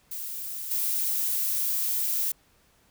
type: noise with level steps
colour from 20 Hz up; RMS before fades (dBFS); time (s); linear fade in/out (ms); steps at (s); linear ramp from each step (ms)
violet; -35 / -27; 0.11-2.32; 5; 0.71; 2
effects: pink hiss -63 dBFS RMS until 2.9 s